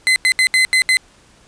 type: tone bursts at uneven times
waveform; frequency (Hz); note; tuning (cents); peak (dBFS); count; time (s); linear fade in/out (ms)
35% pulse; 2045; C7; -40; -9; 6; 0.07-0.16 / 0.25-0.32 / 0.39-0.47 / 0.54-0.65 / 0.73-0.82 / 0.89-0.97; 0
effects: pink hiss -50 dBFS RMS until 1.47 s + resampled to 22050 Hz